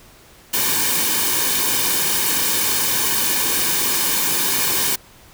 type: noise with comb filter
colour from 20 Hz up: white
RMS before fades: -19 dBFS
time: 0.53-4.96 s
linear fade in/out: 10 ms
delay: 1.5 ms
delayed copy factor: -0.65
effects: pink hiss -47 dBFS RMS until 5.33 s